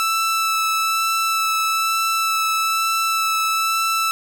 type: tone with vibrato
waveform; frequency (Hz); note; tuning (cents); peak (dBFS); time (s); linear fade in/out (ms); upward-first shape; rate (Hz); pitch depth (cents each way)
sawtooth; 1318.5; E6; 0; -14; 0-4.11; 0; sine; 1.1; 10
effects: none